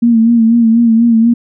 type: tone with vibrato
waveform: sine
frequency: 230 Hz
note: A#3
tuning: 23 cents flat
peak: -5 dBFS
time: 0.02-1.34 s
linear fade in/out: 10 ms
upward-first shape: sine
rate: 4.1 Hz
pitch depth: 52 cents each way
effects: none